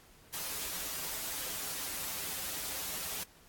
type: noise with comb filter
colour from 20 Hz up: white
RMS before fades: -38 dBFS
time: 0.33-3.24 s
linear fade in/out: 10 ms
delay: 8.5 ms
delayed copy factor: -0.9
effects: pink hiss -60 dBFS RMS until 3.48 s + AAC 64 kbps